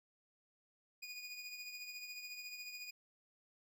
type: tone with tremolo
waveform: 25% pulse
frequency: 2461 Hz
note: D#7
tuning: 20 cents flat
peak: -40 dBFS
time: 1.02-2.91 s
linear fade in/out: 10 ms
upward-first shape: triangle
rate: 14 Hz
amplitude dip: 55%
effects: none